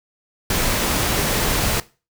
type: noise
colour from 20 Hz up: pink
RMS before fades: -20 dBFS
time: 0.5-1.8 s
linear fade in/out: 2 ms
effects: noise-tail reverb RT60 0.3 s tail -18 dB re dry